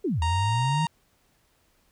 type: exponential two-way sweep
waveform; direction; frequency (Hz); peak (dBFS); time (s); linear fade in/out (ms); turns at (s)
sine; down then up; 440 to 77.78 to 164.9; -23; 0.04-0.86; 10; 0.21
type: harmonic tone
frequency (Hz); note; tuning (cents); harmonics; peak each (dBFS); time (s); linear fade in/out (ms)
931; A#5; -2; 1 / 2 / 3 / 4 / 5 / 6 / 7 / 8 / 9 / 10; -26 / -39 / -36 / -40 / -44 / -51 / -47 / -48 / -50 / -49; 0.22-0.87; 2
effects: pink hiss -66 dBFS RMS until 1.91 s